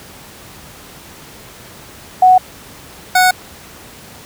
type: tone pair in turn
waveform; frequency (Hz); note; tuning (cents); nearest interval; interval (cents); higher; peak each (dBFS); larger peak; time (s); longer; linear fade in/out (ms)
sine / 25% pulse; 740 / 736.7; F#5 / F#5; 0 / -8; unison; 8; first; -4; neither; 2.22-2.38 / 3.15-3.31; neither; 5
effects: pink hiss -37 dBFS RMS until 4.25 s + high-pass 60 Hz 12 dB/octave